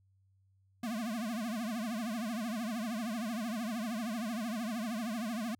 square tone with vibrato, 225.6 Hz, A3, 44 cents sharp, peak -35 dBFS, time 0.83-5.55 s, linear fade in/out 5 ms, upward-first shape triangle, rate 13 Hz, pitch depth 190 cents each way, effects added 96 Hz sine -66 dBFS peak until 5.59 s

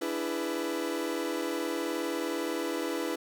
40% pulse chord, E dominant seventh, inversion third, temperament equal with one note detuned, 293.7 / 333.1 / 415.3 / 493.9 Hz, D4 / E4 / G#4 / B4, 0 / +18 / 0 / 0 cents, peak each -36 / -33 / -38 / -35 dBFS, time 0.01-3.16 s, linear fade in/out 10 ms, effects none

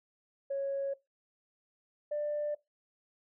sine tone pair in turn, 552 / 592.6 Hz, C#5 / D5, -7 / +15 cents, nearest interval minor second, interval 122 cents, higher second, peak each -30 / -30 dBFS, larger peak neither, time 0.5-0.94 / 2.11-2.55 s, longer neither, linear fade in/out 10 ms, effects noise-tail reverb RT60 0.2 s tail -20 dB re dry + tanh soft clip ceiling -27 dBFS

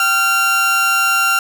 30% pulse tone pair together, 776 / 1382.7 Hz, G5 / F6, -18 / -18 cents, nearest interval minor seventh, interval 1000 cents, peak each -22 / -10 dBFS, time 0-1.39 s, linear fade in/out 2 ms, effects none

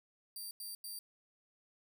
10% pulse tone bursts, 4699 Hz, D8, in tune, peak -36 dBFS, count 3, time 0.36-0.99 s, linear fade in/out 2 ms, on 150 ms, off 90 ms, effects none

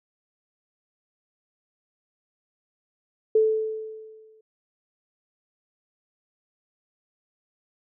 sine tone with exponential decay, 437.4 Hz, A4, 10 cents flat, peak -14 dBFS, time 3.35-4.41 s, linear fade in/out 5 ms, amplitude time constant 230 ms, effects none

